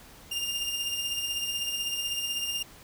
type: beating tone pair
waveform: sawtooth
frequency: 2794 / 2810 Hz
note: F7 / F7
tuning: 0 / +10 cents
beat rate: 16 Hz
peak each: -33 / -27 dBFS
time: 0.31-2.63 s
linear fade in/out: 10 ms
effects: pink hiss -51 dBFS RMS until 2.83 s